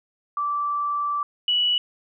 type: tone pair in turn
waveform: sine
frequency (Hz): 1165 / 2944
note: D6 / F#7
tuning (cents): -14 / -9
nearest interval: octave + major third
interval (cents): 1605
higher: second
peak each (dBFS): -22 / -18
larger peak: second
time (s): 0.37-1.23 / 1.48-1.78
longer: first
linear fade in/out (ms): 2
effects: none